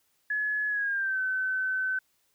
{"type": "tone with pitch glide", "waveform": "sine", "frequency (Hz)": [1700, 1523.3], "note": ["G#6", "F#6"], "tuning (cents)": [40, 50], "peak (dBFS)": -26, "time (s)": [0.3, 1.99], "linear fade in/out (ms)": 5, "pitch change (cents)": -190, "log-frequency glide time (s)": [0.68, 1.2], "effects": ["white hiss -71 dBFS RMS until 2.34 s"]}